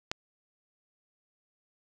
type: click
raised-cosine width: 0.2 ms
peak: -13 dBFS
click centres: 0.115 s
effects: none